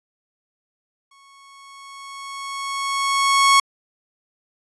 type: tone with exponential growth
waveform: sawtooth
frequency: 1103 Hz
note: C#6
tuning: 9 cents flat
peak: -7 dBFS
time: 1.11-3.6 s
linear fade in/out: 5 ms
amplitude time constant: 540 ms
effects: resampled to 24000 Hz